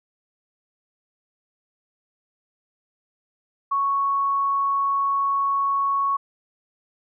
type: tone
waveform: sine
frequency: 1108.7 Hz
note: C#6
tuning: in tune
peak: -19 dBFS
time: 3.71-6.17 s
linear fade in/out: 10 ms
effects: none